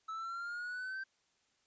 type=exponential sweep; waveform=triangle; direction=up; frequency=1300 to 1568 Hz; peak=-37 dBFS; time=0.08-1.04 s; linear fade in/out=10 ms; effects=white hiss -75 dBFS RMS until 1.66 s + resampled to 16000 Hz